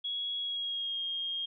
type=tone with pitch glide; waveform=sine; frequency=3335 to 3236 Hz; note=G#7 to G#7; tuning=+7 to -46 cents; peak=-32 dBFS; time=0.04-1.46 s; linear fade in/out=10 ms; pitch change=-53 cents; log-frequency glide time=0.38-0.99 s; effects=none